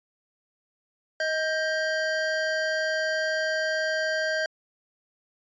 square tone pair together, 629.8 / 1583 Hz, D#5 / G6, +21 / +17 cents, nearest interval octave + major third, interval 1596 cents, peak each -28 dBFS, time 1.2-4.46 s, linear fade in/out 2 ms, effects resampled to 16000 Hz

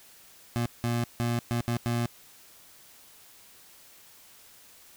25% pulse tone bursts at uneven times, 118.6 Hz, A#2, 30 cents sharp, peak -22 dBFS, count 6, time 0.56-0.66 / 0.84-1.04 / 1.2-1.39 / 1.51-1.61 / 1.68-1.77 / 1.86-2.06 s, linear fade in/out 0 ms, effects white hiss -54 dBFS RMS until 4.96 s

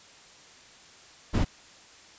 brown noise, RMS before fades -23 dBFS, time 1.33-1.45 s, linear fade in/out 20 ms, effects white hiss -52 dBFS RMS until 2.18 s + resampled to 16000 Hz

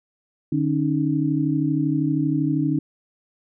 sine tone cluster, 149.8 / 275.7 / 308.4 Hz, D3 / C#4 / D#4, +35 / -9 / -15 cents, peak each -23 dBFS, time 0.52-2.79 s, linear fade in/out 5 ms, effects none

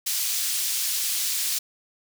pink high-pass noise, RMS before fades -26 dBFS, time 0.06-1.59 s, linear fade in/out 10 ms, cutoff 4400 Hz, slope 12 dB/octave, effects none

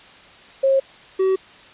sine / triangle tone pair in turn, 539 / 380 Hz, C#5 / F#4, -49 / +46 cents, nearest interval tritone, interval 605 cents, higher first, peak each -13 dBFS, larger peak neither, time 0.63-0.8 / 1.19-1.36 s, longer neither, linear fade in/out 10 ms, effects white hiss -45 dBFS RMS until 1.73 s + resampled to 8000 Hz

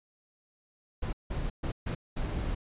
brown noise bursts at uneven times, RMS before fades -32 dBFS, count 5, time 1.02-1.13 / 1.3-1.5 / 1.63-1.72 / 1.86-1.95 / 2.16-2.55 s, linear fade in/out 10 ms, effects resampled to 8000 Hz

